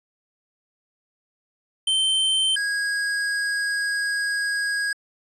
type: tone pair in turn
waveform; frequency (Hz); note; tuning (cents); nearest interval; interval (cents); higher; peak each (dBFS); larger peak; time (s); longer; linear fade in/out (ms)
square; 3106 / 1645.3; G7 / G#6; -17 / -17; major seventh; 1100; first; -19 / -23; first; 1.87-2.56 / 2.56-4.93; second; 5
effects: resampled to 24000 Hz

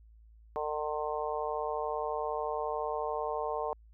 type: harmonic tone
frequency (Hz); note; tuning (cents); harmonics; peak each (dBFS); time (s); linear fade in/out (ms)
151.2; D#3; -49; 3 / 4 / 5 / 6 / 7; -36 / -37 / -38 / -39 / -39; 0.56-3.73; 0
effects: added 55 Hz sine -54 dBFS peak until 3.93 s

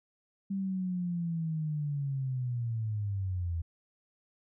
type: linear sweep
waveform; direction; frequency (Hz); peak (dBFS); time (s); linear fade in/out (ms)
sine; down; 197.1 to 81.5; -30; 0.5-3.62; 10
effects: none

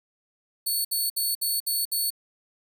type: tone bursts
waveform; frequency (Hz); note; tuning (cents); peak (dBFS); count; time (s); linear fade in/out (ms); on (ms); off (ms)
5% pulse; 4435; C#8; 0; -17; 6; 0.66-2.105; 10; 190; 61
effects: 9-bit

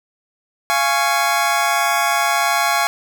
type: chord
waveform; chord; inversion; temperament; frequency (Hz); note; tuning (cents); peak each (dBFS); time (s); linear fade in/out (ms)
25% pulse; Db major; first; just; 693 / 831.5 / 1108.7; F5 / Ab5 / Db6; -14 / +2 / 0; -16; 0.7-2.87; 0
effects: none

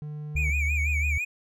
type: tone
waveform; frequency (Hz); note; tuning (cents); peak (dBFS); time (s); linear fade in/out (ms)
triangle; 150; D3; +37; -31; 0.02-0.5; 0
type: tone with pitch glide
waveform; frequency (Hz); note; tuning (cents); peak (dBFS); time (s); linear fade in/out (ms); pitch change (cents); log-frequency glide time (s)
sine; 71.7 to 74.27; D2 to D2; -41 to +20; -24; 0.35-1.18; 5; +61; 0.54-0.68
type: tone with vibrato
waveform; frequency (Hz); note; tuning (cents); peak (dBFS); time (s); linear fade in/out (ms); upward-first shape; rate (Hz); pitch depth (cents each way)
triangle; 2349; D7; 0; -25; 0.36-1.25; 10; sine; 6; 100
effects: none

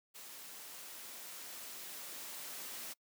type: noise with level ramp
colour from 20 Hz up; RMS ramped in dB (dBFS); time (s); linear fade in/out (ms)
white; -51 to -45; 0.14-2.94; 20
effects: noise-tail reverb RT60 0.1 s tail -25 dB re dry + high-pass 200 Hz 12 dB/octave

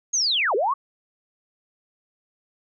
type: linear two-way sweep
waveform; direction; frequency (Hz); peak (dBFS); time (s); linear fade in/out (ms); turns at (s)
sine; down then up; 6645 to 364.1 to 1167; -19; 0.13-0.74; 10; 0.55
effects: none

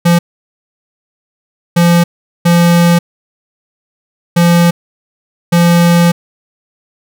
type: tone bursts at uneven times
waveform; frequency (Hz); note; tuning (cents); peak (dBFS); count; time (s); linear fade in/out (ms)
square; 171.9; F3; -27; -6; 5; 0.05-0.19 / 1.76-2.04 / 2.45-2.99 / 4.36-4.71 / 5.52-6.12; 10
effects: none

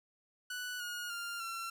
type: tone with pitch steps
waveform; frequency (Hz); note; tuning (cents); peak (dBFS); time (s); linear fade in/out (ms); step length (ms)
sawtooth; 1482 / 1439 / 1397.2 / 1356.6; F#6 / F#6 / F6 / E6; +2 / -49 / 0 / +49; -35; 0.5-1.7; 5; 300
effects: none

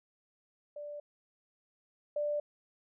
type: tone pair in turn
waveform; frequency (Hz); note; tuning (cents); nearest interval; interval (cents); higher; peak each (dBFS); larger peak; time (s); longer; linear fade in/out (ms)
sine; 587.3 / 589.8; D5 / D5; 0 / +7; unison; 7; second; -40 / -30; second; 0.76-1 / 2.16-2.4; neither; 5
effects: none

